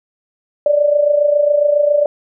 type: tone with amplitude modulation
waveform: sine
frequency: 586 Hz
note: D5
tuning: 4 cents flat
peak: -7 dBFS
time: 0.66-2.06 s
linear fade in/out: 2 ms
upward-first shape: sine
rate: 27.3 Hz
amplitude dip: 65%
effects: none